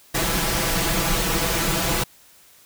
pink noise with comb filter, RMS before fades -22 dBFS, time 0.14-2.04 s, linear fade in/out 10 ms, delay 6 ms, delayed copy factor +0.8, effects white hiss -52 dBFS RMS until 2.65 s

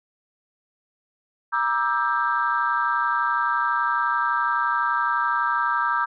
sine chord, E half-diminished seventh, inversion second, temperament just, 949.3 / 1186.7 / 1318.5 / 1582.2 Hz, Bb5 / D6 / E6 / G6, +31 / +18 / 0 / +16 cents, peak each -25 dBFS, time 1.52-6.06 s, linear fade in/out 20 ms, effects tanh soft clip ceiling -10 dBFS

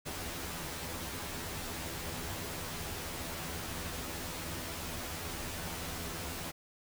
pink noise with comb filter, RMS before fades -40 dBFS, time 0.05-6.52 s, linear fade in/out 20 ms, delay 12 ms, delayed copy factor +0.85, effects none

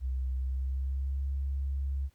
sine tone with pitch glide, 64.5 to 68.34 Hz, C2 to C#2, -24 to -24 cents, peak -29 dBFS, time 0-2.1 s, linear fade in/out 50 ms, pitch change +100 cents, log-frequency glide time 0.33-1.24 s, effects pink hiss -71 dBFS RMS until 2.14 s

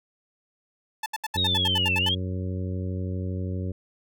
sawtooth tone bursts, 877 Hz, A5, 6 cents flat, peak -23 dBFS, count 11, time 1.03-2.091 s, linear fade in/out 5 ms, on 31 ms, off 72 ms
harmonic tone, 92.5 Hz, F#2, in tune, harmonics 1 / 2 / 3 / 4 / 5 / 6, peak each -28 / -34 / -38 / -40 / -42 / -44 dBFS, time 1.35-3.72 s, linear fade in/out 5 ms
sine linear two-way sweep, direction down then up, 3851 to 2588 to 3334 Hz, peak -22 dBFS, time 1.37-2.15 s, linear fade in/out 10 ms, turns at 1.96 s
effects none

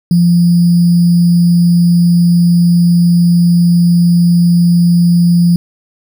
sine tone with sample-and-hold, 172.9 Hz, F3, 17 cents flat, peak -5 dBFS, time 0.11-5.56 s, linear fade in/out 2 ms, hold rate 4900 Hz, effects none

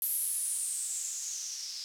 violet noise with low-pass filter sweep, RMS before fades -35 dBFS, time 0.02-1.84 s, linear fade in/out 0 ms, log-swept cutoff 12000 to 5000 Hz, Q 6.5, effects none

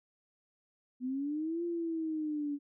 sine linear two-way sweep, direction up then down, 246.9 to 346 to 284 Hz, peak -32 dBFS, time 1-2.59 s, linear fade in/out 50 ms, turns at 1.64 s, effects none

